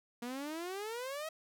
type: exponential sweep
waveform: sawtooth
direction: up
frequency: 234.5 to 648 Hz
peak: -35 dBFS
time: 0.22-1.29 s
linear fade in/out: 5 ms
effects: none

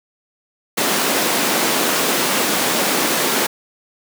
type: high-pass noise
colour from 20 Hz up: pink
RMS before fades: -18 dBFS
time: 0.77-3.47 s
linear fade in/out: 10 ms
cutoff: 210 Hz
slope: 24 dB/octave
effects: none

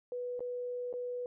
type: tone with dropouts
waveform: sine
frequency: 492 Hz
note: B4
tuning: 7 cents flat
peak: -35 dBFS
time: 0.12-1.26 s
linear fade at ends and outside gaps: 1 ms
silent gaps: 0.394-0.405 / 0.928-0.938 s
effects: none

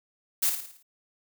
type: noise with echo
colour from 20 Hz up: blue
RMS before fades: -24 dBFS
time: 0.42-0.5 s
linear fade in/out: 10 ms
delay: 55 ms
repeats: 6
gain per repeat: -6 dB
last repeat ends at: 0.83 s
effects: none

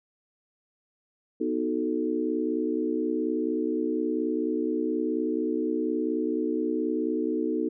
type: chord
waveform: sine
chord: B dominant seventh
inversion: none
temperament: equal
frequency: 246.9 / 311.1 / 370 / 440 Hz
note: B3 / D#4 / F#4 / A4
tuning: 0 / 0 / 0 / 0 cents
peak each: -31 / -28 / -32 / -31 dBFS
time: 1.4-7.69 s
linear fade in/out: 10 ms
effects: none

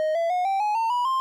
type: tone with pitch steps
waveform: triangle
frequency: 622.3 / 670.8 / 723.1 / 779.5 / 840.3 / 905.9 / 976.5 / 1052.6 Hz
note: D#5 / E5 / F#5 / G5 / G#5 / A#5 / B5 / C6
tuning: 0 / +30 / -40 / -10 / +20 / -50 / -20 / +10 cents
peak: -19 dBFS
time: 0-1.2 s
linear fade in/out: 0 ms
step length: 150 ms
effects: none

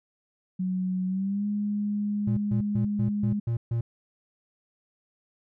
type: tone with pitch glide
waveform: sine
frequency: 185 to 206.5 Hz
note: F#3 to G#3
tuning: 0 to -10 cents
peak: -25 dBFS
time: 0.59-3.4 s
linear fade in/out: 10 ms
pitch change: +190 cents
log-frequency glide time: 1.07-1.46 s
type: tone bursts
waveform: triangle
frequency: 116.54 Hz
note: A#2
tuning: in tune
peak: -22 dBFS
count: 7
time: 2.27-3.81 s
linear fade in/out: 5 ms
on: 100 ms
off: 140 ms
effects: none

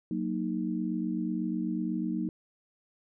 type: chord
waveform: sine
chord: D# minor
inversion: first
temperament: equal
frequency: 185 / 233.1 / 311.1 Hz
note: F#3 / A#3 / D#4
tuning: 0 / 0 / 0 cents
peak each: -33 dBFS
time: 0.11-2.29 s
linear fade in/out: 2 ms
effects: none

